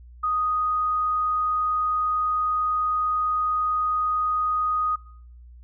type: tone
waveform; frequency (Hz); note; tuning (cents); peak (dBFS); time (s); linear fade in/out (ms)
sine; 1244.5; D#6; 0; -21; 0.23-4.96; 10
effects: noise-tail reverb RT60 0.6 s tail -21 dB re dry + added 60 Hz sine -43 dBFS peak until 5.63 s